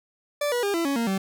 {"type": "tone with pitch steps", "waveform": "40% pulse", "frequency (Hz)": [584, 485.4, 403.5, 335.4, 278.8, 231.8, 192.65], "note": ["D5", "B4", "G#4", "E4", "C#4", "A#3", "G3"], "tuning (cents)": [-10, -30, -50, 30, 10, -10, -30], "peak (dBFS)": -22, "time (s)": [0.41, 1.18], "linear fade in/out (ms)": 5, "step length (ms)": 110, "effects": []}